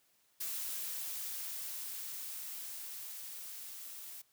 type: noise with level ramp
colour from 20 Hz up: blue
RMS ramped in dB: -39 to -48 dBFS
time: 0.4-4.22 s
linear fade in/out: 10 ms
effects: white hiss -72 dBFS RMS until 4.32 s + high-pass 60 Hz 12 dB/octave